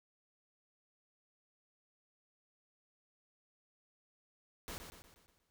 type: noise with echo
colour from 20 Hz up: pink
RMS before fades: -45 dBFS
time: 4.68-4.78 s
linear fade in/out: 0 ms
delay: 120 ms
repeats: 6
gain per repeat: -6 dB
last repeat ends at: 5.5 s
effects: none